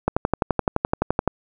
click train, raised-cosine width 1 ms, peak -4 dBFS, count 15, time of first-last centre 0.08-1.277 s, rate 11.7 Hz, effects none

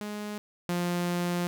sawtooth tone pair in turn, 208.7 / 175.5 Hz, G#3 / F3, +9 / +9 cents, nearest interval minor third, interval 300 cents, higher first, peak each -30 / -23 dBFS, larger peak second, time 0.01-0.38 / 0.69-1.47 s, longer second, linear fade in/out 0 ms, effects none

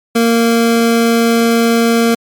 25% pulse tone, 231.2 Hz, A#3, 14 cents flat, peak -5 dBFS, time 0.15-2.15 s, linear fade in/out 10 ms, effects MP3 96 kbps

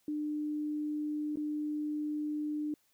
sine tone with dropouts, 300 Hz, D4, 37 cents sharp, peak -32 dBFS, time 0.08-2.74 s, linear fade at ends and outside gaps 2 ms, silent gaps 1.358-1.371 s, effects white hiss -72 dBFS RMS until 2.93 s

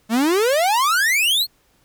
45% pulse exponential sweep, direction up, 212.4 to 4435 Hz, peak -15 dBFS, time 0.09-1.47 s, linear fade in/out 50 ms, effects pink hiss -60 dBFS RMS until 1.84 s

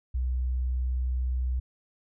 sine tone, 62.9 Hz, B1, 32 cents sharp, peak -25 dBFS, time 0.14-1.6 s, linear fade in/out 10 ms, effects none

